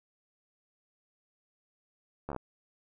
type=slowing click train; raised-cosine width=1 ms; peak=-23 dBFS; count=6; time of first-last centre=2.29-2.363 s; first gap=13 ms; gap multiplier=1.06; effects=none